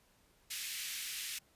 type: high-pass noise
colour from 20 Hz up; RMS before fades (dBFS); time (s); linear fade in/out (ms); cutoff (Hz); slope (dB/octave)
pink; -41; 0.5-1.39; 10; 2100; 24
effects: pink hiss -69 dBFS RMS until 1.55 s + resampled to 32000 Hz